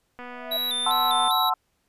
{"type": "click train", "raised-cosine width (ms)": 0.5, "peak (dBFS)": -25, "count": 269, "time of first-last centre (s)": [0.19, 1.279], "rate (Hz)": 246}
{"type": "tone with exponential growth", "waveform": "sine", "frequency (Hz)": 659.3, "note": "E5", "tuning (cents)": 0, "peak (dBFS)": -26, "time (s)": [0.22, 0.57], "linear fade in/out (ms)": 5, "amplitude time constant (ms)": 74}
{"type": "tone with vibrato", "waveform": "square", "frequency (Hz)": 3729, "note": "A#7", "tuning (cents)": 0, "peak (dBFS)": -25, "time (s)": [0.51, 1.5], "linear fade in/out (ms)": 10, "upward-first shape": "square", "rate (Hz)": 2.5, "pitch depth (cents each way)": 72}
{"type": "chord", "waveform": "sine", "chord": "F# half-diminished seventh", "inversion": "none", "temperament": "equal", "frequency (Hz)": [740, 880, 1046.5, 1318.5], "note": ["F#5", "A5", "C6", "E6"], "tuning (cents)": [0, 0, 0, 0], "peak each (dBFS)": -26, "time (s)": [0.86, 1.54], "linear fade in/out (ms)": 5}
{"effects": ["pink hiss -71 dBFS RMS until 1.88 s", "resampled to 32000 Hz"]}